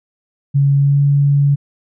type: tone with pitch glide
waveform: sine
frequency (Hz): 140 to 141.95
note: C#3 to C#3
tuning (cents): +18 to +41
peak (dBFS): -9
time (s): 0.54-1.56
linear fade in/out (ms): 20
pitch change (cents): +23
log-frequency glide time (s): 0.76-1
effects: none